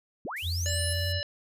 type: linear sweep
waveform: sine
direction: up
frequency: 135.7 to 10940 Hz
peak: -33 dBFS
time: 0.25-0.93 s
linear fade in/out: 0 ms
type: noise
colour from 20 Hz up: violet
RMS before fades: -42 dBFS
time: 0.36-1.13 s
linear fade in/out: 10 ms
type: tone with pitch glide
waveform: sine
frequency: 85.9 to 88.88 Hz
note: F2 to F2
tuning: -28 to +31 cents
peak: -28 dBFS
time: 0.42-1.22 s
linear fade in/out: 50 ms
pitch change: +59 cents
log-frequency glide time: 0.9-1.09 s
type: harmonic tone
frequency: 583 Hz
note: D5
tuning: 13 cents flat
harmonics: 1 / 3 / 5 / 7 / 9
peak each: -37 / -37 / -37 / -37 / -37 dBFS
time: 0.66-1.23 s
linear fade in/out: 0 ms
effects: resampled to 32000 Hz